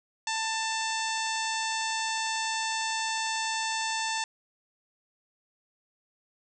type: harmonic tone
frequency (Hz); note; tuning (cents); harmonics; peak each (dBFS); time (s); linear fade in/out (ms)
889; A5; +18; 1 / 2 / 3 / 4 / 5 / 6 / 7 / 8 / 9; -32 / -35 / -37 / -38 / -39 / -40 / -40 / -41 / -42; 0.27-4.24; 2
effects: none